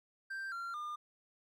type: tone with pitch steps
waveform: triangle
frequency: 1573 / 1377.3 / 1206 Hz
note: G6 / F6 / D6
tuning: +6 / -24 / +46 cents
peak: -37 dBFS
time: 0.3-0.96 s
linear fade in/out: 10 ms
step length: 220 ms
effects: none